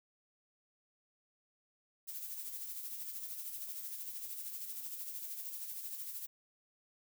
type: noise with tremolo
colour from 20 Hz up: violet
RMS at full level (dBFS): -42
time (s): 2.07-6.27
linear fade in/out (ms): 20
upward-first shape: sine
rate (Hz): 13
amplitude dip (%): 45
effects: none